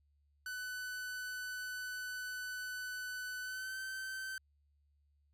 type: tone with pitch glide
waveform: 45% pulse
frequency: 1499 to 1542 Hz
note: F#6 to G6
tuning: +22 to -29 cents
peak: -40 dBFS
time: 0.46-4.38 s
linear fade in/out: 2 ms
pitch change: +49 cents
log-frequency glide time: 3.4-3.78 s
effects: added 72 Hz sine -70 dBFS peak until 5.33 s